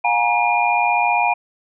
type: tone cluster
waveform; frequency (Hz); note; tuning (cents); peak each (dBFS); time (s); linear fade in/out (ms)
sine; 712 / 827 / 947 / 2419; F5 / G#5 / A#5 / D#7; +33 / -8 / +27 / -49; -20; 0.04-1.34; 10
effects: none